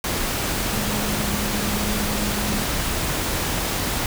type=tone in noise; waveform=sine; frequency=207.8 Hz; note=G#3; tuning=1 cent sharp; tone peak=-27 dBFS; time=0.73-2.63 s; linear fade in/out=2 ms; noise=pink; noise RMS=-24 dBFS; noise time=0.04-4.06 s; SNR=-6 dB; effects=none